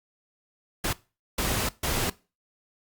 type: noise bursts at uneven times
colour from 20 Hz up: pink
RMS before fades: -27 dBFS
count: 3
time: 0.84-0.93 / 1.38-1.69 / 1.83-2.1 s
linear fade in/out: 5 ms
effects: noise-tail reverb RT60 0.3 s tail -20 dB re dry + Opus 48 kbps